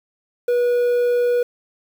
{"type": "tone with quantisation", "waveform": "triangle", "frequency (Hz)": 485.6, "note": "B4", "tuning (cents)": -29, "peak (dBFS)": -13, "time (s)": [0.48, 1.43], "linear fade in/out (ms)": 5, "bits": 7, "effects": []}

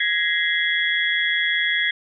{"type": "tone cluster", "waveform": "sine", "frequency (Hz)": [1664, 1903, 2068, 3344], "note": ["G#6", "A#6", "C7", "G#7"], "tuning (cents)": [3, 35, -21, 11], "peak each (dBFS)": -24, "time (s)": [0, 1.91], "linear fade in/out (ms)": 5, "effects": []}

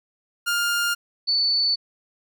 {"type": "tone pair in turn", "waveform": ["sawtooth", "sine"], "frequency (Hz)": [1407, 4484], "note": ["F6", "C#8"], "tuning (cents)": [12, 19], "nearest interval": "octave + minor sixth", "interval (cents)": 2007, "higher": "second", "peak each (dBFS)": [-17, -18], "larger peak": "first", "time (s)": [[0.46, 0.95], [1.27, 1.76]], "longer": "neither", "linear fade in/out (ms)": 20, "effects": []}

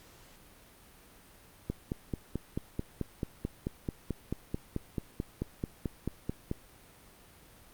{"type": "click train", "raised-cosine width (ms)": 3, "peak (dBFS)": -19, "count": 23, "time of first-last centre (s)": [1.7, 6.514], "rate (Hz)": 4.57, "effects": ["pink hiss -57 dBFS RMS until 7.73 s", "Opus 48 kbps"]}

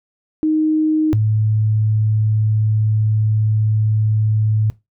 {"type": "tone pair in turn", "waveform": "sine", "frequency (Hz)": [311.1, 108.1], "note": ["D#4", "A2"], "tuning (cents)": [0, -30], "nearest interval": "octave + tritone", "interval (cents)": 1830, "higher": "first", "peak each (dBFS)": -13, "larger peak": "neither", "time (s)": [[0.43, 1.13], [1.13, 4.7]], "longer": "second", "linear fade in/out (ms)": 0, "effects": ["noise-tail reverb RT60 0.2 s tail -19 dB re dry"]}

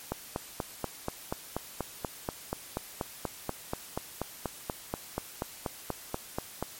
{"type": "click train", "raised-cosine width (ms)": 1, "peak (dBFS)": -16, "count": 28, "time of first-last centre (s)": [0.12, 6.626], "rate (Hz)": 4.15, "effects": ["white hiss -47 dBFS RMS until 6.79 s", "MP3 64 kbps"]}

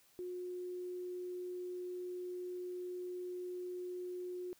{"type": "tone", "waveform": "sine", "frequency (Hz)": 360.4, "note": "F#4", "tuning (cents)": -45, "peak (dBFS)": -40, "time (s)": [0.19, 4.53], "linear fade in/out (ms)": 0, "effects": ["white hiss -68 dBFS RMS until 4.59 s"]}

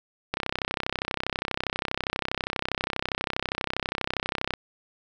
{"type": "click train", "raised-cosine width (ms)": 0.3, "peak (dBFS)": -10, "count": 137, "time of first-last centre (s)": [0.34, 4.538], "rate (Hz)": 32.4, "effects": []}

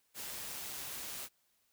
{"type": "noise with amplitude modulation", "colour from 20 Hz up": "white", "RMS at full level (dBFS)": -42, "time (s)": [0.14, 1.29], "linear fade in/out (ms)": 50, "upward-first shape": "sine", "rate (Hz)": 139, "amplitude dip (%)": 25, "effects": ["white hiss -75 dBFS RMS until 1.72 s"]}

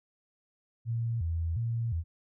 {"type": "tone with vibrato", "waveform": "sine", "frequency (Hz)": 98, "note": "G2", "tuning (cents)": 0, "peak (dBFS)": -28, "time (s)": [0.85, 2.04], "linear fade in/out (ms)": 50, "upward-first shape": "square", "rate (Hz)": 1.4, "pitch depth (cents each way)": 290, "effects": []}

